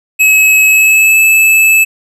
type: tone with pitch glide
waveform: square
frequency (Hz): 2571 to 2613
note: E7 to E7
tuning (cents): -44 to -16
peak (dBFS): -5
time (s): 0.19-1.85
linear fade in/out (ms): 20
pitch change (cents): +28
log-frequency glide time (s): 0.67-1.19
effects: none